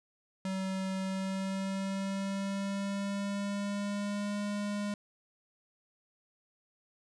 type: tone with pitch glide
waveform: square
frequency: 190.3 to 205.1 Hz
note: F#3 to G#3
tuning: +49 to -21 cents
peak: -33 dBFS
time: 0.45-4.94 s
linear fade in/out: 2 ms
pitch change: +130 cents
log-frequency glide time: 1.01-4.38 s
effects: resampled to 22050 Hz + 12-bit